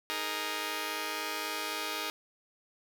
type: chord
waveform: 5% pulse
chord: D# suspended fourth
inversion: none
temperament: just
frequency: 311.1 / 414.8 / 466.7 Hz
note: D#4 / G#4 / A#4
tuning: 0 / -2 / +2 cents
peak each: -27 dBFS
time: 0.1-2.1 s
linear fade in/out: 0 ms
effects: none